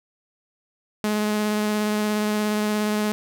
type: tone with vibrato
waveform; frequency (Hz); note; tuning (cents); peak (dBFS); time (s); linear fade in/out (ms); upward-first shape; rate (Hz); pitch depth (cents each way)
sawtooth; 211.2; G#3; +29; -17; 1.04-3.12; 0; sine; 17; 11
effects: none